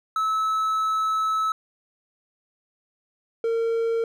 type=tone pair in turn; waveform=triangle; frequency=1300 / 457.8 Hz; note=E6 / A#4; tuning=-24 / -31 cents; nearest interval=octave + tritone; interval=1807 cents; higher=first; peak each=-19 / -19 dBFS; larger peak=neither; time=0.16-1.52 / 3.44-4.04 s; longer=first; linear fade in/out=2 ms; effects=none